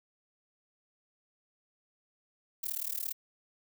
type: noise with amplitude modulation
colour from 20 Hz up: violet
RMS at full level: -32 dBFS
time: 2.63-3.13 s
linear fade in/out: 10 ms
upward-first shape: sine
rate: 37.7 Hz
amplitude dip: 100%
effects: none